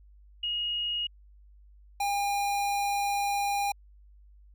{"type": "tone pair in turn", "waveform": ["sine", "square"], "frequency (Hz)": [2876, 807.1], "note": ["F#7", "G#5"], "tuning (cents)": [-50, -50], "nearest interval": "octave + minor seventh", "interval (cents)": 2200, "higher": "first", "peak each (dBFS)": [-28, -27], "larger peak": "second", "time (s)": [[0.43, 1.07], [2, 3.72]], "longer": "second", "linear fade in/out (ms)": 5, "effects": ["added 50 Hz sine -52 dBFS peak until 4.54 s"]}